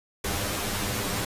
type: noise with comb filter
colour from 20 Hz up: pink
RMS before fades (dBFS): -29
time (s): 0.24-1.25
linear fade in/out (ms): 5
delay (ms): 10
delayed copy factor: +1
effects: resampled to 32000 Hz